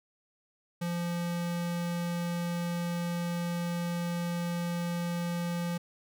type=tone; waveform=square; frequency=172.7 Hz; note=F3; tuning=19 cents flat; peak=-31 dBFS; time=0.81-5.78 s; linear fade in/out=10 ms; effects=none